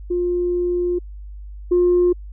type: tone pair in turn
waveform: sine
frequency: 353.4 / 355 Hz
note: F4 / F4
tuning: +21 / +28 cents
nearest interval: unison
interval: 7 cents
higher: second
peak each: -17 / -11 dBFS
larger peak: second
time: 0.1-0.99 / 1.71-2.13 s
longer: first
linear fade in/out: 10 ms
effects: tanh soft clip ceiling -9 dBFS + added 50 Hz sine -32 dBFS peak until 2.32 s